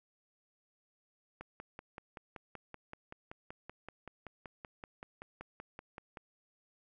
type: click train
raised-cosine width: 0.5 ms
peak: -30 dBFS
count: 26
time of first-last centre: 1.41-6.172 s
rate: 5.25 Hz
effects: none